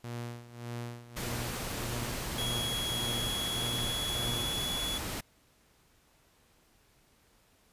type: tone with tremolo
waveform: sawtooth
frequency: 119.3 Hz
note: A#2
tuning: 41 cents sharp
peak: -32 dBFS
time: 0.04-4.63 s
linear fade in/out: 0 ms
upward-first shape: sine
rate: 1.7 Hz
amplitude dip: 80%
type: noise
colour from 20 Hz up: pink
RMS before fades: -37 dBFS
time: 1.16-5.21 s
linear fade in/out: 10 ms
type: tone with pitch glide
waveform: 45% pulse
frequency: 3329 to 3395 Hz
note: G#7 to G#7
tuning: +3 to +37 cents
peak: -33 dBFS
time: 2.38-4.98 s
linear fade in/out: 5 ms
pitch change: +34 cents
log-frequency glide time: 2.98-4.8 s
effects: pink hiss -66 dBFS RMS until 7.72 s + resampled to 32000 Hz